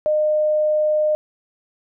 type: tone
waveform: sine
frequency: 610 Hz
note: D#5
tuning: 34 cents flat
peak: -15 dBFS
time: 0.06-1.15 s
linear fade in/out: 0 ms
effects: none